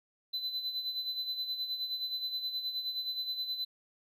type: tone with tremolo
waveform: triangle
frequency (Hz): 4020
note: B7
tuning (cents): +30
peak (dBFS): -30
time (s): 0.33-3.65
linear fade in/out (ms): 10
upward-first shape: sine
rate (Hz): 9.5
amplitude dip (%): 60
effects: none